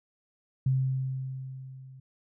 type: tone with level ramp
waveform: sine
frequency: 131.7 Hz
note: C3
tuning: 12 cents sharp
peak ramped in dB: -21 to -46 dBFS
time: 0.66-2 s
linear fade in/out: 5 ms
effects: none